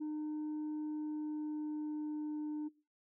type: tone with pitch glide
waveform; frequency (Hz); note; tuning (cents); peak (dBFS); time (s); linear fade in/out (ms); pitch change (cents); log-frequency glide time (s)
sine; 304.4 to 301.8; D#4 to D4; -38 to +47; -34; 0-2.69; 20; -15; 0.77-2.45
effects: noise-tail reverb RT60 0.3 s tail -21 dB re dry + tanh soft clip ceiling -36 dBFS